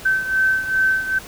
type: beating tone pair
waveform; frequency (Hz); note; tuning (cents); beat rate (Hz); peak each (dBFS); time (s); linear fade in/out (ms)
sine; 1540 / 1542.5; G6 / G6; -31 / -28; 2.5; -17 / -22; 0.05-1.19; 10
effects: pink hiss -38 dBFS RMS until 1.27 s